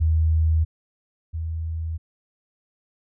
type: tone pair in turn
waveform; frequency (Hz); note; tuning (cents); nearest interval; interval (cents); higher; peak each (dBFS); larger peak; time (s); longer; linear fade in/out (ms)
sine; 79.8 / 81.1; D#2 / E2; +44 / -28; unison; 28; second; -16 / -25; first; 0-0.65 / 1.33-1.98; neither; 20
effects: none